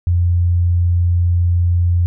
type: tone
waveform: sine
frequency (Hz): 87.31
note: F2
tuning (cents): 0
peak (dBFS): -11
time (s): 0.07-2.06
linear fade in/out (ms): 0
effects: none